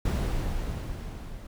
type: noise with level ramp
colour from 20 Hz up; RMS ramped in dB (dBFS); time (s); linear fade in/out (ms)
brown; -25 to -41; 0.05-1.47; 5
effects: none